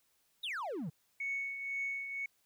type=exponential sweep; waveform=triangle; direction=down; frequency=3951 to 136.2 Hz; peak=-34 dBFS; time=0.43-0.9 s; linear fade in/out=10 ms
type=tone with tremolo; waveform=sine; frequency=2217 Hz; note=C#7; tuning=in tune; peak=-32 dBFS; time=1.2-2.26 s; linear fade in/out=5 ms; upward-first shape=triangle; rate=2 Hz; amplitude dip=60%
effects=tanh soft clip ceiling -29 dBFS + white hiss -74 dBFS RMS until 2.45 s